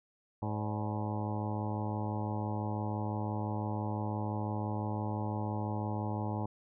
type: harmonic tone with a mistuned harmonic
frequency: 105.9 Hz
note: G#2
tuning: 34 cents sharp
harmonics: 1 / 2 / 3 / 4 / 5 / 6 / 7 / 8 / 9 / 10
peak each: -35 / -39 / -42 / -47 / -46 / -47 / -46 / -42 / -46 / -52 dBFS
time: 0.42-6.46 s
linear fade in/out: 5 ms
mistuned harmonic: 6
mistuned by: -74 cents
effects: none